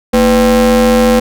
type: ring-modulated tone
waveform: square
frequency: 137.4 Hz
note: C#3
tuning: 15 cents flat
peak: -4 dBFS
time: 0.13-1.2 s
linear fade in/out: 10 ms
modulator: 365 Hz
effects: none